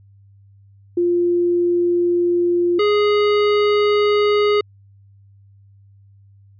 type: tone pair in turn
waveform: sine / square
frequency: 349.2 / 415.3 Hz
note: F4 / G#4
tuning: 0 / 0 cents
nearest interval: minor third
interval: 300 cents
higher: second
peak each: -14 dBFS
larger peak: neither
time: 0.97-2.79 / 2.79-4.61 s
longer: neither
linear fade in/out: 5 ms
effects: added 99 Hz sine -46 dBFS peak until 6.59 s + resampled to 11025 Hz